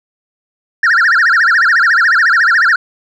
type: tone with vibrato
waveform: sine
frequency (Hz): 1594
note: G6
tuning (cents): +28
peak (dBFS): -4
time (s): 0.83-2.76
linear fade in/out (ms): 5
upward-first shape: sine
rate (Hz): 14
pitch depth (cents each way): 290
effects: tanh soft clip ceiling -6 dBFS